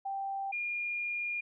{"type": "tone pair in turn", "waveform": "sine", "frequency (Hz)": [784, 2418], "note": ["G5", "D7"], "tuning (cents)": [0, 50], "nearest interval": "octave + perfect fifth", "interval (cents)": 1950, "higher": "second", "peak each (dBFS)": [-33, -32], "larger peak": "second", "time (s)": [[0.05, 0.52], [0.52, 1.41]], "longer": "second", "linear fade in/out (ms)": 10, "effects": []}